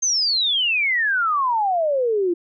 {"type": "exponential sweep", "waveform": "sine", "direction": "down", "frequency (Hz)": [6430, 335.5], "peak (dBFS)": -17, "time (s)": [0.02, 2.34], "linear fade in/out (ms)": 10, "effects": []}